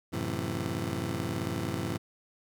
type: chord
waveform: 20% pulse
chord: F# half-diminished seventh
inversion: none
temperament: just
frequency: 92.5 / 111 / 133.2 / 166.5 Hz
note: F#2 / A2 / C3 / E3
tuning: 0 / +16 / +31 / +18 cents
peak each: -32 dBFS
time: 0.12-1.98 s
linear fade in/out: 20 ms
effects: none